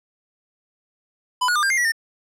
square tone with pitch steps, 1000 / 1451 / 1204 / 1594 / 2113 / 1937 / 1816 Hz, B5 / F#6 / D6 / G6 / C7 / B6 / A#6, +21 / -34 / +43 / +28 / +16 / -34 / -46 cents, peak -18 dBFS, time 1.41-1.921 s, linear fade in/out 10 ms, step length 73 ms, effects low-pass 11000 Hz 12 dB/octave

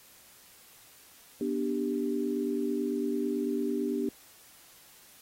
sine chord, G major, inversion first, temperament just, 245 / 294 / 392 Hz, B3 / D4 / G4, -14 / +2 / 0 cents, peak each -32 / -32 / -32 dBFS, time 1.41-4.09 s, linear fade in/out 2 ms, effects white hiss -56 dBFS RMS until 5.21 s + AAC 48 kbps

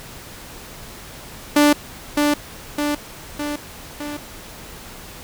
sawtooth tone with echo, 293.7 Hz, D4, in tune, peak -7 dBFS, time 1.56-1.73 s, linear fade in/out 5 ms, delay 610 ms, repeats 4, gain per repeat -4 dB, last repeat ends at 4.17 s, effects pink hiss -38 dBFS RMS until 5.23 s

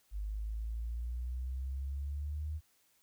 sine exponential sweep, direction up, 50.2 to 77.9 Hz, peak -35 dBFS, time 0.11-2.61 s, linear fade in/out 50 ms, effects white hiss -71 dBFS RMS until 3.02 s

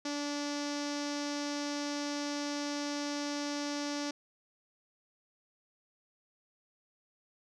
sawtooth tone with low-pass filter, 290 Hz, D4, 22 cents flat, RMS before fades -36 dBFS, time 0.05-4.11 s, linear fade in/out 5 ms, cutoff 5600 Hz, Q 3.9, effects none

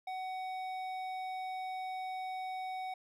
sine tone with hard clipping, 750 Hz, F#5, 23 cents sharp, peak -39 dBFS, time 0.07-2.94 s, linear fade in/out 5 ms, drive 10 dB, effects none

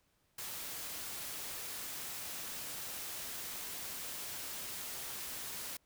white noise, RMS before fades -43 dBFS, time 0.38-5.77 s, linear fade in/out 5 ms, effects pink hiss -75 dBFS RMS until 5.85 s

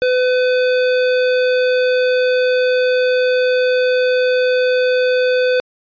square tone, 504 Hz, B4, 35 cents sharp, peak -13 dBFS, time 0.02-5.6 s, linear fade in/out 0 ms, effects resampled to 11025 Hz

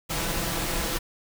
pink noise with comb filter, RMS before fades -28 dBFS, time 0.09-0.99 s, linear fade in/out 20 ms, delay 6 ms, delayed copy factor +0.55, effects none

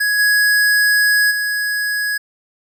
square tone with level steps, 1670 Hz, G#6, 9 cents sharp, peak -15 / -12 / -18 dBFS, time 0-2.18 s, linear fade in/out 10 ms, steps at 0.18 / 1.3 s, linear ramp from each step 20 ms, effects none

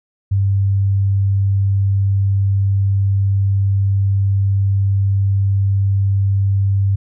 sine tone, 98.4 Hz, G2, 7 cents sharp, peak -12 dBFS, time 0.31-6.96 s, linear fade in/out 10 ms, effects none

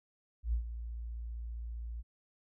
sine tone with ADSR envelope, 57.6 Hz, A#1, 20 cents flat, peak -27 dBFS, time 0.43-2.03 s, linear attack 100 ms, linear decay 97 ms, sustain -11 dB, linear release 33 ms, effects none

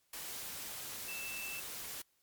sine tone in noise, 2656 Hz, E7, 12 cents sharp, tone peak -42 dBFS, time 1.08-1.6 s, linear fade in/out 5 ms, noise white, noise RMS -44 dBFS, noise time 0.13-2.02 s, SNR -1 dB, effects white hiss -75 dBFS RMS until 2.22 s + MP3 96 kbps

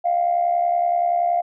sine tone with amplitude modulation, 698 Hz, F5, 1 cent flat, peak -13 dBFS, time 0.04-1.42 s, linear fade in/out 20 ms, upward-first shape sine, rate 70.6 Hz, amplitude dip 65%, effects tanh soft clip ceiling -10 dBFS

